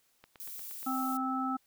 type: click train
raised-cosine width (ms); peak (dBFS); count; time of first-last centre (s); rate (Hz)
0.3; -35; 6; 0.24-0.829; 8.49
type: noise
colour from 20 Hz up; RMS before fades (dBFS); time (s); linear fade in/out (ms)
violet; -43; 0.4-1.17; 0
type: harmonic tone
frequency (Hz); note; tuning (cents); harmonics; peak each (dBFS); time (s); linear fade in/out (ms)
261.6; C4; 0; 1 / 3 / 5; -33 / -37 / -34; 0.86-1.57; 10
effects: white hiss -71 dBFS RMS until 1.66 s